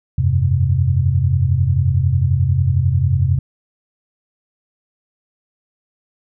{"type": "chord", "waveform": "sine", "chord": "F suspended second", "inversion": "none", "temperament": "equal with one note detuned", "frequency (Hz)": [86.85, 98, 130.81], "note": ["F2", "G2", "C3"], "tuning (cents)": [-9, 0, 0], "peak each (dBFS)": [-17, -18, -16], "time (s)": [0.18, 3.39], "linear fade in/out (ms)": 5, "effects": []}